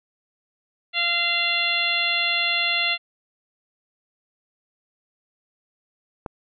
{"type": "harmonic tone", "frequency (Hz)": 690, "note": "F5", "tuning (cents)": -21, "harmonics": [1, 2, 3, 4, 5, 6], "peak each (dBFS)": [-33, -32, -25, -24, -26, -29], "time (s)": [0.93, 2.98], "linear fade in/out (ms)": 50}
{"type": "click", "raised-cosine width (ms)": 1, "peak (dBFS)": -16, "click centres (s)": 6.262}
{"effects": []}